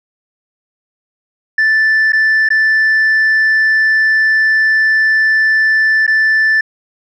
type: tone with dropouts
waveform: sine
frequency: 1760 Hz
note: A6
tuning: in tune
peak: -6 dBFS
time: 1.58-6.61 s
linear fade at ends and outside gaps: 5 ms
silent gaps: 2.122-2.131 / 2.489-2.503 / 6.066-6.077 s
effects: tanh soft clip ceiling -7 dBFS